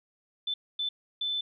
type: tone bursts at uneven times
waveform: sine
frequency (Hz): 3520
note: A7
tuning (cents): 0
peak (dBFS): -28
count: 3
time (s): 0.47-0.54 / 0.79-0.89 / 1.21-1.41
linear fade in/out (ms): 5
effects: none